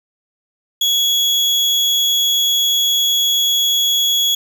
35% pulse tone, 3353 Hz, G#7, 16 cents sharp, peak -11 dBFS, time 0.81-4.35 s, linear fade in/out 5 ms, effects none

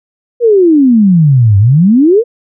sine exponential two-way sweep, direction down then up, 493.9 to 96 to 493.9 Hz, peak -3 dBFS, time 0.4-2.24 s, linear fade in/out 50 ms, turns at 1.58 s, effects none

